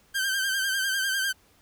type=tone with vibrato; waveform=sawtooth; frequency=1568 Hz; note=G6; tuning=in tune; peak=-21 dBFS; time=0.14-1.33 s; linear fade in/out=20 ms; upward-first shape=sine; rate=10 Hz; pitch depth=51 cents each way; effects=pink hiss -61 dBFS RMS until 1.61 s